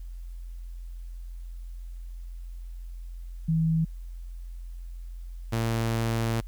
sine / sawtooth tone pair in turn, 161.5 / 114.2 Hz, E3 / A#2, -35 / -35 cents, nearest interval tritone, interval 600 cents, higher first, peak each -21 dBFS, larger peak neither, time 3.48-3.85 / 5.52-6.41 s, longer second, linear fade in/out 10 ms, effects added 43 Hz sine -36 dBFS peak until 6.47 s + white hiss -65 dBFS RMS until 6.47 s

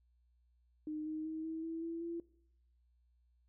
sine tone with pitch steps, 306.6 / 311.6 / 316.7 / 321.8 / 327.1 / 332.4 / 337.8 Hz, D#4 / D#4 / D#4 / E4 / E4 / E4 / E4, -25 / +3 / +31 / -42 / -13 / +15 / +42 cents, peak -38 dBFS, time 0.87-2.2 s, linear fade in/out 2 ms, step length 190 ms, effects noise-tail reverb RT60 0.7 s tail -20 dB re dry + added 60 Hz sine -69 dBFS peak until 3.48 s

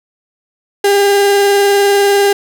35% pulse tone with vibrato, 401.5 Hz, G4, 41 cents sharp, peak -6 dBFS, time 0.84-2.33 s, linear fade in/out 5 ms, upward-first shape sine, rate 20 Hz, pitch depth 22 cents each way, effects none

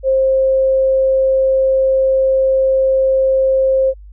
sine tone, 530 Hz, C5, 22 cents sharp, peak -10 dBFS, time 0.03-3.94 s, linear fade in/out 50 ms, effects added 50 Hz sine -34 dBFS peak until 4.12 s

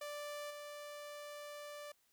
sawtooth tone with level steps, 587.3 Hz, D5, in tune, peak -39 / -43 dBFS, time 0.01-1.92 s, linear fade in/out 5 ms, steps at 0.5 s, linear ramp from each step 10 ms, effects white hiss -75 dBFS RMS until 2.12 s

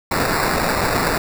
blue noise with sample-and-hold, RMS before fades -19 dBFS, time 0.11-1.18 s, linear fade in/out 5 ms, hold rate 3150 Hz, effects none

